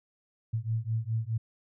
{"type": "beating tone pair", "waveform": "sine", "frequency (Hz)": [110, 114.8], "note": ["A2", "A#2"], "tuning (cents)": [0, -26], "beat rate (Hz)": 4.8, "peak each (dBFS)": -31, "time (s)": [0.53, 1.38], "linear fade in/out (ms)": 10, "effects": []}